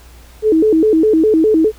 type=tone with vibrato; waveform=sine; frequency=372.2 Hz; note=F#4; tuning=10 cents sharp; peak=-8 dBFS; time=0.42-1.72 s; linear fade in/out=50 ms; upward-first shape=square; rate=4.9 Hz; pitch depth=260 cents each way; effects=added 60 Hz sine -39 dBFS peak until 1.78 s + pink hiss -45 dBFS RMS until 1.78 s